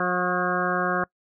harmonic tone with a mistuned harmonic, 179.9 Hz, F#3, 48 cents flat, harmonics 1 / 2 / 3 / 4 / 6 / 7 / 8 / 9, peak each -30 / -30 / -30 / -30 / -30 / -30 / -30 / -30 dBFS, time 0-1.04 s, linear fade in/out 2 ms, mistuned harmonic 6, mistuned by +17 cents, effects noise-tail reverb RT60 0.1 s tail -24 dB re dry

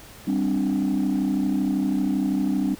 sine chord, G suspended fourth, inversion none, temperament just, 196 / 261.3 / 294 Hz, G3 / C4 / D4, 0 / -2 / +2 cents, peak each -23 dBFS, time 0.27-2.75 s, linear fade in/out 10 ms, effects tanh soft clip ceiling -16 dBFS + pink hiss -45 dBFS RMS until 2.79 s

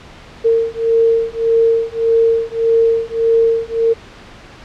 sine beating tone pair, 455.8 / 457.5 Hz, A#4 / A#4, -39 / -32 cents, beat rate 1.7 Hz, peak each -14 dBFS, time 0.44-3.94 s, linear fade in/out 20 ms, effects pink hiss -38 dBFS RMS until 4.64 s + low-pass 4000 Hz 12 dB/octave

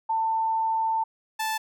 sine / sawtooth tone pair in turn, 893 / 877.2 Hz, A5 / A5, +25 / -6 cents, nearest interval unison, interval 31 cents, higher first, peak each -22 dBFS, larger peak neither, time 0.09-1.04 / 1.39-1.58 s, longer first, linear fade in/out 10 ms, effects none

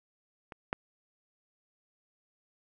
clicks, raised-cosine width 0.5 ms, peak -28 / -15 dBFS, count 2, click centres 0.522 / 0.729 s, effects none

